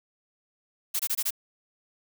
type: noise bursts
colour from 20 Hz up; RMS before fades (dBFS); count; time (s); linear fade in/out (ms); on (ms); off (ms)
blue; -27; 5; 0.94-1.307; 10; 55; 23
effects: none